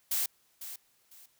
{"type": "noise with echo", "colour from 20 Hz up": "blue", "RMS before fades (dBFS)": -30, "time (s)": [0.11, 0.26], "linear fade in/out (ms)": 5, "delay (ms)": 500, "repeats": 2, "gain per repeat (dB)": -12, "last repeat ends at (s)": 1.26, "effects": ["white hiss -69 dBFS RMS until 1.39 s"]}